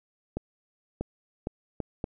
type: accelerating click train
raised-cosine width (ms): 2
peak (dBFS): -17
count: 5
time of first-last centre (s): 0.37-2.041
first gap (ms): 640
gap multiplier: 0.72
effects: none